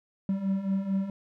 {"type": "beating tone pair", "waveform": "triangle", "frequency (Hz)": [190.8, 195.3], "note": ["G3", "G3"], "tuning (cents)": [-47, -6], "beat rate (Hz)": 4.5, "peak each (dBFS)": [-30, -25], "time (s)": [0.29, 1.1], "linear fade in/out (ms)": 2, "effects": []}